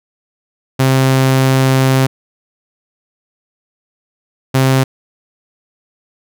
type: tone bursts at uneven times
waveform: sawtooth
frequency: 132.3 Hz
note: C3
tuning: 20 cents sharp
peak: -5 dBFS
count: 2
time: 0.79-2.07 / 4.54-4.84 s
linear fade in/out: 10 ms
effects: none